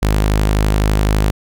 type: tone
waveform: sawtooth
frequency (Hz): 51.91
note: G#1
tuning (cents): 0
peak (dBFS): -8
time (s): 0.02-1.31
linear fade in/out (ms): 10
effects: none